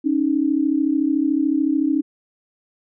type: tone pair together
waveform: sine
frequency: 276.3 / 310 Hz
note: C#4 / D#4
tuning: -6 / -6 cents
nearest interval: major second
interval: 200 cents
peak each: -19 dBFS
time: 0.04-2.02 s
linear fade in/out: 20 ms
effects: none